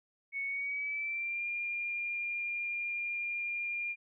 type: tone with pitch glide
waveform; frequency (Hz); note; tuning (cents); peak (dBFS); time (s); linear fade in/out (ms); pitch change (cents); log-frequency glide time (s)
sine; 2217 to 2404; C#7 to D7; 0 to +40; -33; 0.32-3.96; 50; +140; 0.46-1.46
effects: none